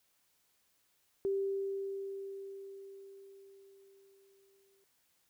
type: tone with exponential decay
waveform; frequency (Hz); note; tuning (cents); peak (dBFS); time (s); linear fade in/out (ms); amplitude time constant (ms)
sine; 392; G4; 0; -29; 1.25-4.84; 0; 780
effects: white hiss -74 dBFS RMS until 5.29 s